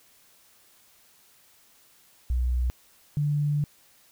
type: tone pair in turn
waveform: sine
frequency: 61.74 / 146.84 Hz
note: B1 / D3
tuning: 0 / 0 cents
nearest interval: octave + minor third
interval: 1500 cents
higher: second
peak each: -22 dBFS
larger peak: neither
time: 2.3-2.7 / 3.17-3.64 s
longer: second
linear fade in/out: 0 ms
effects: white hiss -59 dBFS RMS until 4.11 s